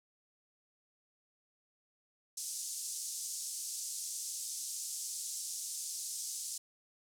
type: band-pass noise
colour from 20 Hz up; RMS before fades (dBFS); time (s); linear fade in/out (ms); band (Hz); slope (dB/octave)
pink; -41; 2.37-6.58; 5; 5800 to 10000; 24
effects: none